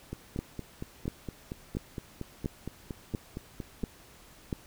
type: two click trains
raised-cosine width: 3 ms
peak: -18 / -23 dBFS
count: 7 / 17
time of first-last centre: 0.39-4.528 / 0.13-3.834 s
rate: 1.45 / 4.32 Hz
effects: pink hiss -55 dBFS RMS until 4.66 s